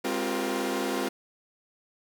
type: tone cluster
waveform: sawtooth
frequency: 205.4 / 264 / 350.4 / 386.8 / 475.1 Hz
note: G#3 / C4 / F4 / G4 / A#4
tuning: -19 / +16 / +6 / -23 / +33 cents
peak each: -32 / -28 / -28 / -33 / -31 dBFS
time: 0.04-1.09 s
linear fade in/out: 10 ms
effects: none